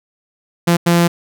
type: tone bursts at uneven times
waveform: sawtooth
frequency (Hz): 171.5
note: F3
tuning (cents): -31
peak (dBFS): -6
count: 2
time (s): 0.67-0.77 / 0.86-1.08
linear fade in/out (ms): 10
effects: none